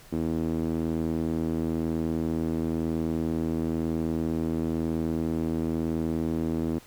sawtooth tone with band-pass filter, 81 Hz, E2, 30 cents flat, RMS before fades -28 dBFS, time 0.12-6.79 s, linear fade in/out 10 ms, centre 290 Hz, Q 2.3, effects pink hiss -52 dBFS RMS until 6.86 s

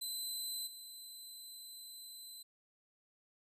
20% pulse tone with level steps, 4038 Hz, B7, 38 cents sharp, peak -33 / -43 dBFS, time 0.01-2.43 s, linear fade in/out 10 ms, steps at 0.66 s, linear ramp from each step 20 ms, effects resampled to 32000 Hz

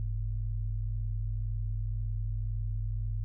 sine tone pair together, 44.77 / 106.7 Hz, F1 / G#2, +44 / +47 cents, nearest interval octave + minor third, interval 1503 cents, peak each -32 / -33 dBFS, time 0-3.24 s, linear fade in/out 0 ms, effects none

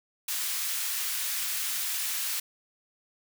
white high-pass noise, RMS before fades -31 dBFS, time 0.28-2.4 s, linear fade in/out 5 ms, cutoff 1500 Hz, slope 12 dB/octave, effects none

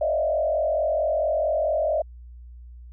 sine tone with frequency modulation, 622.3 Hz, D#5, in tune, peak -20 dBFS, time 0.01-2.02 s, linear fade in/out 5 ms, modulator 44.5 Hz, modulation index 1.2, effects added 60 Hz sine -40 dBFS peak until 2.92 s

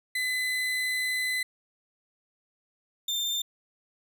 35% pulse tone pair in turn, 2016 / 3592 Hz, B6 / A7, +35 / +35 cents, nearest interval minor seventh, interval 1000 cents, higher second, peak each -25 dBFS, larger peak neither, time 0.15-1.43 / 3.08-3.42 s, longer first, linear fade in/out 5 ms, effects none

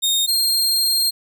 sawtooth tone pair in turn, 3693 / 4207 Hz, A#7 / C8, -17 / +9 cents, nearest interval major second, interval 226 cents, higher second, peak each -13 dBFS, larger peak neither, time 0.02-0.27 / 0.27-1.11 s, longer second, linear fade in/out 20 ms, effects none

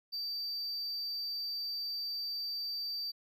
triangle tone, 4646 Hz, D8, 20 cents flat, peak -34 dBFS, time 0.12-3.12 s, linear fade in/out 20 ms, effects none

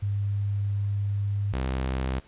sine / sawtooth tone pair in turn, 101 / 65.1 Hz, G#2 / C2, -48 / -8 cents, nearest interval minor sixth, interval 760 cents, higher first, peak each -24 / -22 dBFS, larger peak second, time 0.02-1.53 / 1.53-2.2 s, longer first, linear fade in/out 10 ms, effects pink hiss -56 dBFS RMS until 2.27 s + resampled to 8000 Hz

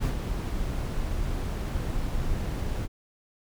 brown noise with ADSR envelope, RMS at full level -23 dBFS, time 0-2.88 s, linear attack 39 ms, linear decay 89 ms, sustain -6 dB, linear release 39 ms, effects none

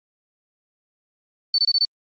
sine tone bursts, 4500 Hz, C#8, 25 cents sharp, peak -15 dBFS, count 5, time 1.54-1.851 s, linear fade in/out 2 ms, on 43 ms, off 24 ms, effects Opus 24 kbps

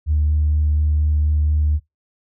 sine tone with vibrato, 75.5 Hz, D2, 48 cents sharp, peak -13 dBFS, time 0.06-1.8 s, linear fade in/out 50 ms, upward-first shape sine, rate 4.2 Hz, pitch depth 9 cents each way, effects noise-tail reverb RT60 0.2 s tail -26 dB re dry + tanh soft clip ceiling -10 dBFS

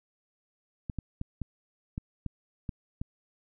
clicks, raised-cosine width 5 ms, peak -21 dBFS, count 8, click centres 0.898 / 0.987 / 1.214 / 1.417 / 1.979 / 2.263 / 2.692 / 3.015 s, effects none

